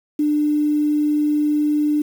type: tone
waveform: sine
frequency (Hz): 298.1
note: D4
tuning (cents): +26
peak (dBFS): -15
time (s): 0.19-2.02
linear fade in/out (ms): 5
effects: 7-bit